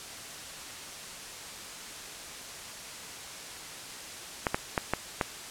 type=clicks; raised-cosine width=0.5 ms; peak=-10 dBFS; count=5; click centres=4.468 / 4.545 / 4.778 / 4.936 / 5.212 s; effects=white hiss -42 dBFS RMS until 5.5 s + low-pass 9000 Hz 12 dB/octave